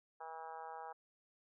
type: harmonic tone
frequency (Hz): 161.5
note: E3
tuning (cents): -35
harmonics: 3 / 4 / 5 / 6 / 7 / 8 / 9 / 10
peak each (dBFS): -55 / -57 / -48 / -52 / -59 / -56 / -62 / -62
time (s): 0.2-0.93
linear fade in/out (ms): 10
effects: none